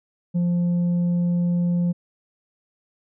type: tone with tanh clipping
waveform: sine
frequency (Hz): 174.61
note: F3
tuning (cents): 0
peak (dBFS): -19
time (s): 0.34-1.93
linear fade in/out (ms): 20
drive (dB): 3
effects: none